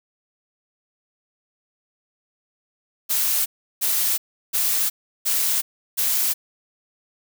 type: noise bursts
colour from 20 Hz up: blue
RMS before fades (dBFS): -21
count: 5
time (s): 3.09-6.34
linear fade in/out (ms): 20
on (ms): 370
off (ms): 350
effects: none